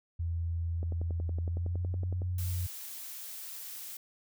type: tone with pitch glide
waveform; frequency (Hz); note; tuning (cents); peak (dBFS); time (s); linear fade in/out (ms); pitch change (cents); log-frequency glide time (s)
sine; 84 to 90.03; E2 to F#2; +33 to -47; -30; 0.19-2.67; 10; +120; 1.41-1.94
type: click train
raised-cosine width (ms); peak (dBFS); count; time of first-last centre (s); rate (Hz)
2; -29; 16; 0.83-2.219; 10.8
type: noise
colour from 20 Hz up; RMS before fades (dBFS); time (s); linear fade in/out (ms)
blue; -43; 2.38-3.97; 5
effects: none